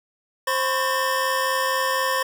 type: tone cluster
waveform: square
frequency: 526 / 1012 / 1096 / 1807 Hz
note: C5 / B5 / C#6 / A6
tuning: +9 / +42 / -20 / +46 cents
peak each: -27 dBFS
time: 0.47-2.23 s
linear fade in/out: 5 ms
effects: none